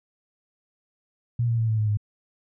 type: tone with pitch steps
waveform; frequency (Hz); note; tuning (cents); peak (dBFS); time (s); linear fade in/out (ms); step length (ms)
sine; 119 / 115.95 / 112.97 / 110.07 / 107.25 / 104.5; A#2 / A#2 / A2 / A2 / A2 / G#2; +36 / -9 / +46 / +1 / -44 / +11; -20; 1.39-1.972; 5; 97
effects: none